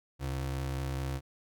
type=ring-modulated tone; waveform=square; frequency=102.1 Hz; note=G#2; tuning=29 cents flat; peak=-30 dBFS; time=0.19-1.21 s; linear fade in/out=50 ms; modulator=32.3 Hz; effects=none